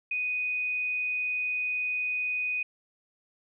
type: tone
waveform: sine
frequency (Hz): 2489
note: D#7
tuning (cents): 0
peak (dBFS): -27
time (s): 0.11-2.63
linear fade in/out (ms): 5
effects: none